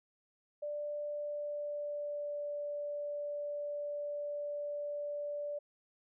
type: tone with pitch glide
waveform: sine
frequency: 589 to 583.6 Hz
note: D5 to D5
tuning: +5 to -11 cents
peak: -36 dBFS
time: 0.62-5.59 s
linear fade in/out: 10 ms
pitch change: -16 cents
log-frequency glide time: 1.03-2.42 s
effects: none